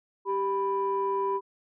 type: tone pair together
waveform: sine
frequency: 392 / 988.5 Hz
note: G4 / B5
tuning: 0 / +1 cents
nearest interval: octave + major third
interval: 1601 cents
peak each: -27 dBFS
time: 0.25-1.41 s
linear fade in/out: 50 ms
effects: tanh soft clip ceiling -18 dBFS